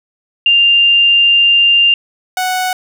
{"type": "tone pair in turn", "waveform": ["sine", "sawtooth"], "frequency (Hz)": [2794, 740], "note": ["F7", "F#5"], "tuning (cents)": [0, 0], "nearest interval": "octave + major seventh", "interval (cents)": 2300, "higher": "first", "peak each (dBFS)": [-6, -10], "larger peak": "first", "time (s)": [[0.46, 1.94], [2.37, 2.73]], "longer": "first", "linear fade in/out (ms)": 2, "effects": []}